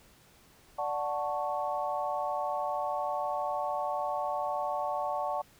sine chord, D major seventh, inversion none, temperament equal, 587.3 / 740 / 880 / 1108.7 Hz, D5 / F#5 / A5 / C#6, 0 / 0 / 0 / 0 cents, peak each -35 / -34 / -35 / -37 dBFS, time 0.78-5.42 s, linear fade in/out 10 ms, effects pink hiss -60 dBFS RMS until 5.59 s

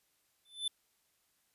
square tone with exponential growth, 3520 Hz, A7, in tune, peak -30 dBFS, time 0.45-0.68 s, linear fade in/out 5 ms, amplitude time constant 50 ms, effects white hiss -75 dBFS RMS until 1.54 s + resampled to 32000 Hz

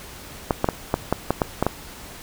clicks, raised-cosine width 1 ms, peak -4 dBFS, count 9, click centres 0.508 / 0.644 / 0.688 / 0.941 / 1.126 / 1.306 / 1.418 / 1.626 / 1.666 s, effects pink hiss -40 dBFS RMS until 2.22 s

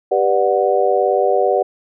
sine chord, G major seventh, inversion none, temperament just, 392 / 490 / 588 / 735 Hz, G4 / B4 / D5 / F#5, 0 / -14 / +2 / -12 cents, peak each -18 dBFS, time 0.11-1.63 s, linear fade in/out 10 ms, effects none

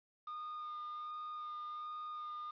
triangle tone with vibrato, 1221 Hz, D#6, 33 cents flat, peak -40 dBFS, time 0.27-2.51 s, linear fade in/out 5 ms, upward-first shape sine, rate 1.3 Hz, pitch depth 9 cents each way, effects resampled to 11025 Hz + 11-bit

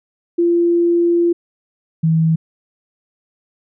sine tone pair in turn, 343.3 / 161.5 Hz, F4 / E3, -30 / -35 cents, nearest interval octave + minor second, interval 1305 cents, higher first, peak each -11 dBFS, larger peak neither, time 0.38-1.33 / 2.03-2.36 s, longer first, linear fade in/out 10 ms, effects none

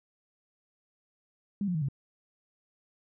sine tone with pitch steps, 201.7 / 177.63 / 156.43 / 137.77 Hz, G3 / F3 / D#3 / C#3, +50 / +30 / +10 / -10 cents, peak -27 dBFS, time 1.61-1.886 s, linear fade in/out 2 ms, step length 69 ms, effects none

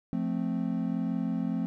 triangle chord, F major, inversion none, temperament equal, 174.61 / 220 / 261.6 Hz, F3 / A3 / C4, 0 / 0 / 0 cents, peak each -30 dBFS, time 0.13-1.66 s, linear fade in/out 0 ms, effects none

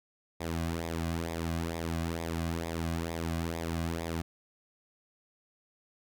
sawtooth tone with flanger, 83 Hz, E2, 12 cents sharp, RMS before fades -34 dBFS, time 0.4-4.22 s, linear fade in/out 10 ms, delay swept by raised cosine 0.68 to 2.28 ms, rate 2.2 Hz, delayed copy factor -0.7, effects none

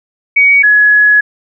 sine tone pair in turn, 2252 / 1687.1 Hz, C#7 / G#6, +27 / +27 cents, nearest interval perfect fourth, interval 500 cents, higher first, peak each -4 dBFS, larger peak neither, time 0.36-0.63 / 0.63-1.21 s, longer second, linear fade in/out 10 ms, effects none

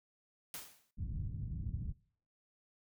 white noise with exponential decay, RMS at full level -42 dBFS, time 0.54-0.91 s, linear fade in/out 1 ms, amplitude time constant 80 ms
white low-pass noise, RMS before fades -40 dBFS, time 0.97-1.93 s, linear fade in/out 20 ms, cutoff 140 Hz, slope 24 dB/octave
effects noise-tail reverb RT60 0.5 s tail -21 dB re dry

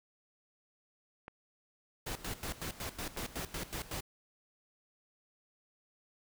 clicks, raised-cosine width 0.5 ms, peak -30 dBFS, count 2, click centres 1.281 / 3.165 s
pink noise with tremolo, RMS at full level -39 dBFS, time 2.06-4.01 s, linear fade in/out 10 ms, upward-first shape square, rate 5.4 Hz, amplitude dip 80%
effects none

